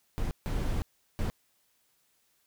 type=noise bursts at uneven times; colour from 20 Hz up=brown; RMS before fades=-30 dBFS; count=3; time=0.18-0.31 / 0.46-0.82 / 1.19-1.3 s; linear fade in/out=0 ms; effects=white hiss -71 dBFS RMS until 2.46 s